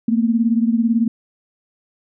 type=beating tone pair; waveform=sine; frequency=225.6 / 243.6 Hz; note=A3 / B3; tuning=+44 / -24 cents; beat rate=18 Hz; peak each=-15 / -19 dBFS; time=0.08-1.08 s; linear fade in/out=5 ms; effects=none